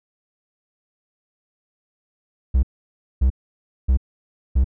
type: tone bursts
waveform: triangle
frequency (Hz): 64.5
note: C2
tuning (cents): -24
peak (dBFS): -11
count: 4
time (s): 2.54-4.644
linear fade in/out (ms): 10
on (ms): 91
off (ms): 580
effects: none